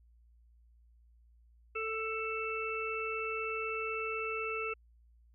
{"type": "harmonic tone", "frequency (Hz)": 442, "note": "A4", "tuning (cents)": 8, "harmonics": [1, 3, 5, 6], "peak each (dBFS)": [-38, -39, -45, -38], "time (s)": [1.75, 4.74], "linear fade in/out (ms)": 10, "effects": ["added 58 Hz sine -60 dBFS peak until 5.34 s"]}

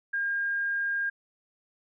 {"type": "tone", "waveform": "sine", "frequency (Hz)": 1613, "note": "G6", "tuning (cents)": 49, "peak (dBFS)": -26, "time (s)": [0.13, 1.1], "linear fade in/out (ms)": 10, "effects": []}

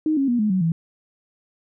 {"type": "tone with pitch steps", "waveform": "sine", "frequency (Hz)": [310.8, 273.7, 241, 212.3, 186.95, 164.64], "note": ["D#4", "C#4", "B3", "G#3", "F#3", "E3"], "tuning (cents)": [-2, -22, -42, 38, 18, -2], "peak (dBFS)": -17, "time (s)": [0.06, 0.72], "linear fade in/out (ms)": 2, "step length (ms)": 110, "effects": []}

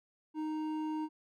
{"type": "tone pair together", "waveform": "triangle", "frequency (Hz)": [310.2, 931], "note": ["D#4", "A#5"], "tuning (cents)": [-5, -2], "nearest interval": "octave + perfect fifth", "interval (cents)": 1903, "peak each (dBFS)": [-32, -40], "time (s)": [0.34, 1.09], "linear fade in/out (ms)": 50, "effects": []}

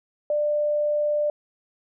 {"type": "tone", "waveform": "sine", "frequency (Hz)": 594, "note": "D5", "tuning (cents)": 20, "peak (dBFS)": -20, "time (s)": [0.3, 1.3], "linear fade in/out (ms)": 2, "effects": []}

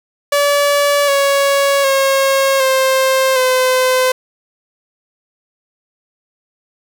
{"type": "tone with pitch steps", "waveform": "sawtooth", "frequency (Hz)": [574, 558, 542.4, 527.3, 512.6], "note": ["D5", "C#5", "C#5", "C5", "C5"], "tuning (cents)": [-40, 11, -38, 13, -36], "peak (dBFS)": -7, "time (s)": [0.32, 4.12], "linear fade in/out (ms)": 5, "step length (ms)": 760, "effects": []}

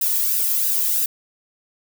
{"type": "noise with flanger", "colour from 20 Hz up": "violet", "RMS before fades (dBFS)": -20, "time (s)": [0.01, 1.06], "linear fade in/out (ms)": 5, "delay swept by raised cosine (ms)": [0.9, 1.42], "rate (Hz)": 3, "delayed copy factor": -0.65, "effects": []}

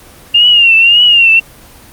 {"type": "tone with vibrato", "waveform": "sine", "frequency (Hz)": 2794, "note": "F7", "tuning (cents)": 0, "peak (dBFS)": -3, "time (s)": [0.34, 1.4], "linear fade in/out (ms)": 10, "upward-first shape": "triangle", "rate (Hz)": 1.8, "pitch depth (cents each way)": 100, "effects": ["pink hiss -37 dBFS RMS until 1.92 s", "Opus 24 kbps"]}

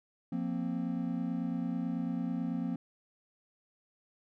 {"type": "chord", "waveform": "triangle", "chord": "F suspended fourth", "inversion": "none", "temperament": "just", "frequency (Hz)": [174.61, 232.8, 261.9], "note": ["F3", "Bb3", "C4"], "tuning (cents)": [0, -2, 2], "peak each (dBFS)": -34, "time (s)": [0.32, 2.76], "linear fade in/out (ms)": 5, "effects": []}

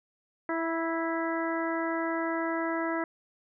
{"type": "harmonic tone with a mistuned harmonic", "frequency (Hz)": 329.6, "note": "E4", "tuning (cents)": 0, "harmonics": [1, 2, 3, 4, 5, 6], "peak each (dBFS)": [-31, -34, -36, -37, -38, -39], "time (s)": [0.49, 3.04], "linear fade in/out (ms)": 2, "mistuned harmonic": 3, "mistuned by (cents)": -16, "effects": []}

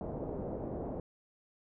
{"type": "low-pass noise", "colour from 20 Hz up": "white", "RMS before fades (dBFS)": -39, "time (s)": [0.01, 1], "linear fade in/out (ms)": 2, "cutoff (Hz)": 600, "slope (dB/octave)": 24, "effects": []}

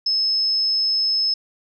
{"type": "tone", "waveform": "sine", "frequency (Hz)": 5200, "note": "E8", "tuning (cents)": -24, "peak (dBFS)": -17, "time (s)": [0.06, 1.34], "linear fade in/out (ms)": 5, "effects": []}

